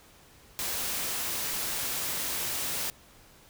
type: noise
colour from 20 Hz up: white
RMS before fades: -32 dBFS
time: 0.59-2.9 s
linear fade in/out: 0 ms
effects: pink hiss -56 dBFS RMS until 3.49 s